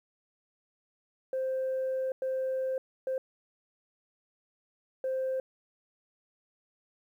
sine tone bursts at uneven times, 523.3 Hz, C5, in tune, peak -27 dBFS, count 4, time 1.33-2.12 / 2.22-2.78 / 3.07-3.18 / 5.04-5.4 s, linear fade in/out 2 ms, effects tanh soft clip ceiling -26 dBFS + 11-bit

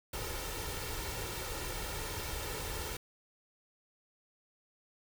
pink noise with comb filter, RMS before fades -39 dBFS, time 0.13-2.97 s, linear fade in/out 5 ms, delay 2.2 ms, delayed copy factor +0.6, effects none

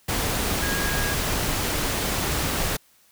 sine tone in noise, 1640 Hz, G#6, 22 cents flat, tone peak -29 dBFS, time 0.62-1.14 s, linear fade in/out 10 ms, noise pink, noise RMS -25 dBFS, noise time 0.08-2.77 s, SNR -7 dB, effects white hiss -59 dBFS RMS until 3.11 s

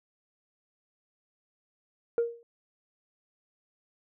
sine tone with exponential decay, 468.4 Hz, A#4, 8 cents sharp, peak -18 dBFS, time 2.18-2.43 s, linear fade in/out 1 ms, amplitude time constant 54 ms, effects tanh soft clip ceiling -20 dBFS

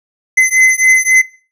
square beating tone pair, 2044 / 2047.7 Hz, C7 / C7, -41 / -38 cents, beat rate 3.7 Hz, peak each -10 dBFS, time 0.37-1.22 s, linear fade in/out 10 ms, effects noise-tail reverb RT60 0.4 s tail -21 dB re dry + low-pass 10000 Hz 12 dB/octave

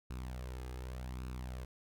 sawtooth tone with flanger, 63 Hz, B1, 35 cents sharp, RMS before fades -43 dBFS, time 0.1-1.65 s, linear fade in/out 5 ms, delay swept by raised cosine 0.75 to 2.45 ms, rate 0.86 Hz, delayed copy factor +0.55, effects none

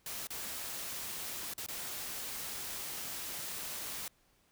white noise with dropouts, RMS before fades -41 dBFS, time 0.06-4.08 s, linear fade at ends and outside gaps 2 ms, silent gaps 0.271-0.304 / 1.537-1.579 / 1.663-1.685 s, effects pink hiss -70 dBFS RMS until 4.51 s

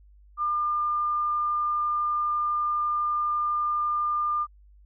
sine tone, 1202 Hz, D6, 40 cents sharp, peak -23 dBFS, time 0.37-4.47 s, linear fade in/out 50 ms, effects added 50 Hz sine -51 dBFS peak until 4.85 s

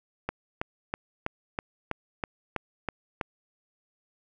click train, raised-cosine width 0.5 ms, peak -14 dBFS, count 10, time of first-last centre 0.29-3.212 s, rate 3.08 Hz, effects none

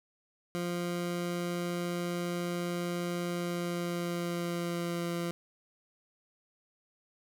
20% pulse tone with pitch glide, 174.61 to 171.61 Hz, F3 to F3, 0 to -30 cents, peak -27 dBFS, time 0.55-5.31 s, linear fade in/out 0 ms, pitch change -30 cents, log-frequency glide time 3.27-5.09 s, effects none

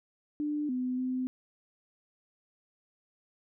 sine tone with pitch steps, 297.2 / 252.8 / 255.8 Hz, D4 / B3 / C4, +21 / +41 / -39 cents, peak -29 dBFS, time 0.4-1.27 s, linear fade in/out 0 ms, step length 290 ms, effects none

